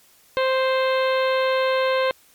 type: harmonic tone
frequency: 523.3 Hz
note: C5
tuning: in tune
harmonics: 1 / 2 / 3 / 4 / 5 / 6 / 7 / 8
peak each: -19 / -25 / -29 / -31 / -33 / -35 / -36 / -37 dBFS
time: 0.37-2.11 s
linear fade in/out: 0 ms
effects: white hiss -55 dBFS RMS until 2.34 s + MP3 96 kbps